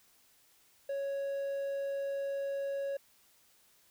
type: tone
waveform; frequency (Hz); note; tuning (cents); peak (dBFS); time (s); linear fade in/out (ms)
triangle; 554.4; C#5; 0; -31; 0.89-2.97; 5
effects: white hiss -66 dBFS RMS until 3.9 s